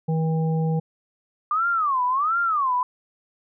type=harmonic tone; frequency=160.4 Hz; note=E3; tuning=47 cents flat; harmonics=1 / 3 / 5; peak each=-20 / -30 / -34 dBFS; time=0.08-0.8 s; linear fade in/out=10 ms
type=tone with vibrato; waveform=sine; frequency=1174.7 Hz; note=D6; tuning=in tune; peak=-19 dBFS; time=1.51-2.83 s; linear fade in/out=2 ms; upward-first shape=sine; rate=1.4 Hz; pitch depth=300 cents each way
effects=none